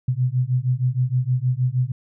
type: beating tone pair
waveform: sine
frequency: 123.47 / 129.87 Hz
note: B2 / C3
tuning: 0 / -13 cents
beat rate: 6.4 Hz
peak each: -21 dBFS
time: 0.08-1.92 s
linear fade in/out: 5 ms
effects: none